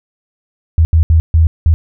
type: tone bursts at uneven times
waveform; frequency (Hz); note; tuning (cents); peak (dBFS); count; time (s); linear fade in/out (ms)
sine; 80.8; E2; -34; -5; 5; 0.78-0.85 / 0.93-1.03 / 1.1-1.2 / 1.34-1.47 / 1.66-1.74; 0
effects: none